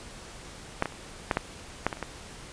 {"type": "clicks", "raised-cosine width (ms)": 0.5, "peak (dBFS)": [-8, -15, -30, -8, -9, -8, -17, -27, -16], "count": 9, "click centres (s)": [0.824, 0.857, 0.923, 1.312, 1.371, 1.866, 1.928, 1.971, 2.027], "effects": ["pink hiss -45 dBFS RMS until 2.52 s", "resampled to 22050 Hz"]}